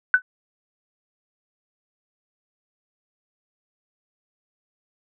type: tone with exponential decay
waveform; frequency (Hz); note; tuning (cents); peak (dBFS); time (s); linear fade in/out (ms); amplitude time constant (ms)
sine; 1501; F#6; +24; -7; 0.14-0.22; 1; 16
effects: none